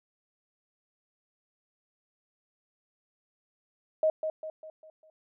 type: tone with echo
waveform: sine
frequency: 628 Hz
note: D#5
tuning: 16 cents sharp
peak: -21 dBFS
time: 4.03-4.1 s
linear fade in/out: 2 ms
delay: 200 ms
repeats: 5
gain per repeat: -7 dB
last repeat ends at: 5.1 s
effects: none